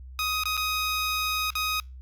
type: tone with dropouts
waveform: 15% pulse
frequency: 1254 Hz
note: D#6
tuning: 13 cents sharp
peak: -19 dBFS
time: 0.19-1.8 s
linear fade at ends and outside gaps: 1 ms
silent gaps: 0.436-0.455 / 0.569-0.575 / 1.504-1.553 s
effects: added 64 Hz sine -40 dBFS peak until 2.01 s + Opus 48 kbps